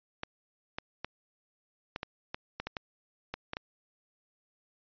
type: clicks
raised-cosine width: 0.3 ms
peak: -19 dBFS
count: 12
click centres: 0.234 / 0.785 / 1.046 / 1.961 / 2.031 / 2.345 / 2.6 / 2.67 / 2.768 / 3.34 / 3.534 / 3.569 s
effects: resampled to 11025 Hz